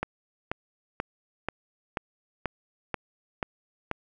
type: click train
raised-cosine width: 0.5 ms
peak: -13 dBFS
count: 9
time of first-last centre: 0.03-3.913 s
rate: 2.06 Hz
effects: none